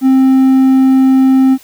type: tone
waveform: triangle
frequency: 263.8 Hz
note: C4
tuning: 14 cents sharp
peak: -3 dBFS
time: 0.01-1.58 s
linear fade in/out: 50 ms
effects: white hiss -42 dBFS RMS until 1.63 s